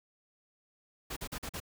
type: noise bursts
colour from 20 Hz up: pink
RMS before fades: -39 dBFS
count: 5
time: 1.1-1.602 s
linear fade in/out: 10 ms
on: 66 ms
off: 43 ms
effects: none